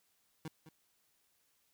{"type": "tone with echo", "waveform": "25% pulse", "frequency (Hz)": 158, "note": "D#3", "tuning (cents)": 27, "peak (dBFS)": -37, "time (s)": [0.45, 0.48], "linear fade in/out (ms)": 2, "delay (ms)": 210, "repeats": 1, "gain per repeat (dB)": -12, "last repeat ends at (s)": 0.69, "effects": ["white hiss -75 dBFS RMS until 1.73 s"]}